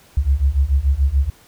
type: beating tone pair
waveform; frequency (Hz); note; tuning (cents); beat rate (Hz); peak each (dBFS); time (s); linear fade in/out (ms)
sine; 65.41 / 72.31; C2 / D2; 0 / -26; 6.9; -17 / -16; 0.17-1.3; 5
effects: pink hiss -50 dBFS RMS until 1.47 s